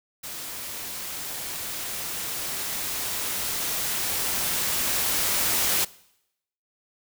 white noise with level ramp, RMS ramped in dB -36 to -23 dBFS, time 0.23-5.85 s, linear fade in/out 10 ms, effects noise-tail reverb RT60 0.8 s tail -21 dB re dry

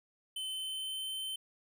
square tone with pitch glide, 3060 to 3085 Hz, G7 to G7, -42 to -28 cents, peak -37 dBFS, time 0.36-1.36 s, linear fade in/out 5 ms, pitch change +14 cents, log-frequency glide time 0.49-1.1 s, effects none

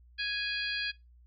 harmonic tone with a mistuned harmonic, 830.6 Hz, G#5, in tune, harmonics 2 / 3 / 4 / 5 / 6, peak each -35 / -37 / -38 / -39 / -40 dBFS, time 0.18-0.92 s, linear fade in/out 20 ms, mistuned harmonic 6, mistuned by -90 cents, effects noise-tail reverb RT60 0.2 s tail -19 dB re dry + added 60 Hz sine -55 dBFS peak until 1.26 s

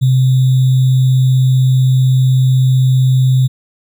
sine tone with sample-and-hold, 129.7 Hz, C3, 15 cents flat, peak -7 dBFS, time 0.01-3.48 s, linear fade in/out 20 ms, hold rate 3675 Hz, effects none

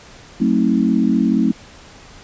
sine chord, F# diminished seventh, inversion none, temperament just, 185 / 222 / 266.4 / 319.7 Hz, F#3 / A3 / C4 / Eb4, 0 / +16 / +31 / +47 cents, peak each -20 / -16 / -18 / -21 dBFS, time 0.4-1.52 s, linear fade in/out 10 ms, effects pink hiss -42 dBFS RMS until 2.23 s + resampled to 16000 Hz

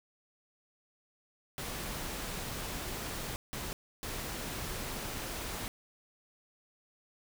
pink noise bursts at uneven times, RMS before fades -39 dBFS, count 3, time 1.58-3.36 / 3.53-3.73 / 4.03-5.68 s, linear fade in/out 0 ms, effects none

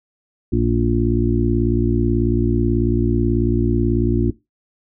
harmonic tone, 58.27 Hz, A#1, in tune, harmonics 1 / 2 / 4 / 5 / 6, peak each -21 / -21 / -21 / -21 / -21 dBFS, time 0.52-4.31 s, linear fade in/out 10 ms, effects noise-tail reverb RT60 0.2 s tail -17 dB re dry

